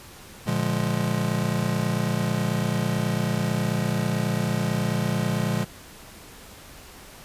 square chord, Bb dominant seventh, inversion none, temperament just, 116.54 / 145.68 / 174.81 / 209.8 Hz, Bb2 / D3 / F3 / Ab3, 0 / -14 / +2 / +18 cents, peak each -29 dBFS, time 0.46-5.65 s, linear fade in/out 20 ms, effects pink hiss -45 dBFS RMS until 7.24 s + resampled to 32000 Hz

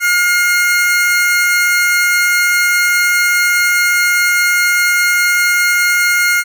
45% pulse tone pair together, 1424.3 / 2134 Hz, F6 / C7, +34 / +34 cents, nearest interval perfect fifth, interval 700 cents, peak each -13 dBFS, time 0-6.44 s, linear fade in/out 50 ms, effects none

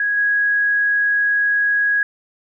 sine tone with level steps, 1658 Hz, G#6, 3 cents flat, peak -16 / -14 dBFS, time 0-2.03 s, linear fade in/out 2 ms, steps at 0.17 s, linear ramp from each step 5 ms, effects none

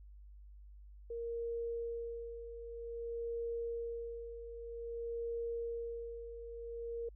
sine tone with tremolo, 466.2 Hz, A#4, in tune, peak -36 dBFS, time 1.1-7.09 s, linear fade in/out 5 ms, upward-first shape sine, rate 0.52 Hz, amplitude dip 65%, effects added 50 Hz sine -52 dBFS peak until 7.15 s

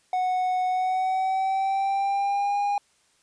triangle tone with pitch glide, 737 to 813 Hz, F#5 to G#5, -7 to -37 cents, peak -20 dBFS, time 0.13-2.78 s, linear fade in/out 2 ms, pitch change +170 cents, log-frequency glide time 0.68-2.58 s, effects white hiss -64 dBFS RMS until 3.22 s + resampled to 22050 Hz

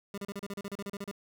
25% pulse tone bursts, 200.1 Hz, G3, 36 cents sharp, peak -32 dBFS, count 14, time 0.14-1.113 s, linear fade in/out 2 ms, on 37 ms, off 35 ms, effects none

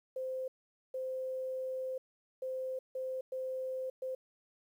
sine tone bursts at uneven times, 519 Hz, C5, 14 cents flat, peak -35 dBFS, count 6, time 0.16-0.48 / 0.94-1.98 / 2.42-2.79 / 2.95-3.21 / 3.32-3.9 / 4.02-4.15 s, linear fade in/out 5 ms, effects 11-bit

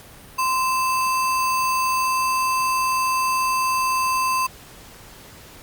sine tone with sample-and-hold, 1036 Hz, C6, 17 cents flat, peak -18 dBFS, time 0.38-4.47 s, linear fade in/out 10 ms, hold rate 3675 Hz, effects pink hiss -44 dBFS RMS until 5.62 s + Opus 48 kbps

